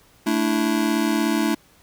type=chord; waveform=square; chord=A suspended fourth; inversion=none; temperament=just; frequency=220 / 293.3 / 330 Hz; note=A3 / D4 / E4; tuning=0 / -2 / +2 cents; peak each=-24 dBFS; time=0.26-1.55 s; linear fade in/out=10 ms; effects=pink hiss -55 dBFS RMS until 1.82 s